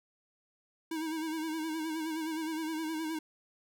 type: tone with vibrato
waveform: square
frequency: 317.8 Hz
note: D#4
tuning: 37 cents sharp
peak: -34 dBFS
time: 0.91-3.19 s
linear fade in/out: 5 ms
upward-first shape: sine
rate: 9.6 Hz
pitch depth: 54 cents each way
effects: none